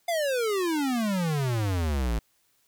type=exponential sweep; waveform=square; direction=down; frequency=707 to 53 Hz; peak=-25 dBFS; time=0.08-2.19 s; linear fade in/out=5 ms; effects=white hiss -68 dBFS RMS until 2.67 s